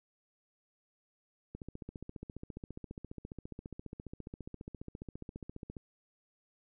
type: click train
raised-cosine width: 3 ms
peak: -30 dBFS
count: 63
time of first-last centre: 1.55-5.768 s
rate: 14.7 Hz
effects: none

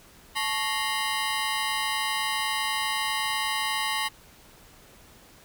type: ring-modulated tone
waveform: 15% pulse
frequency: 987.8 Hz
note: B5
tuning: in tune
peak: -16 dBFS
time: 0.35-4.09 s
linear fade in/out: 20 ms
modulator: 116 Hz
effects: pink hiss -53 dBFS RMS until 5.44 s

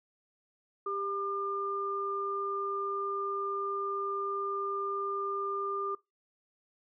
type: tone pair together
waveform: sine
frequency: 396.8 / 1201.5 Hz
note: G4 / D6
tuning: +21 / +39 cents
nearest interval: octave + perfect fifth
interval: 1918 cents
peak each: -36 / -33 dBFS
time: 0.86-5.95 s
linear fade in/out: 5 ms
effects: noise-tail reverb RT60 0.2 s tail -21 dB re dry

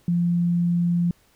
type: tone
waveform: sine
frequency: 173.1 Hz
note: F3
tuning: 15 cents flat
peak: -18 dBFS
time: 0.08-1.11 s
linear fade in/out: 2 ms
effects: pink hiss -60 dBFS RMS until 1.35 s

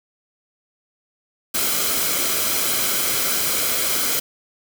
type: noise with comb filter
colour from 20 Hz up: white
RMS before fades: -21 dBFS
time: 1.54-4.2 s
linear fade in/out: 10 ms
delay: 1.1 ms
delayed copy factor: -0.5
effects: none

